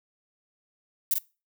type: noise with echo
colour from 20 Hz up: violet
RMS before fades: -23 dBFS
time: 1.11-1.14 s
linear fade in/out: 2 ms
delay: 44 ms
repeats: 1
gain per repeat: -4 dB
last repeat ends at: 1.184 s
effects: noise-tail reverb RT60 0.3 s tail -22 dB re dry